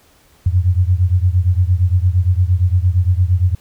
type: beating tone pair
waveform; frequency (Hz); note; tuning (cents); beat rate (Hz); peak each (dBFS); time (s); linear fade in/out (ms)
sine; 87.31 / 96.01; F2 / G2; 0 / -35; 8.7; -13 / -15; 0.46-3.55; 5
effects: pink hiss -52 dBFS RMS until 3.6 s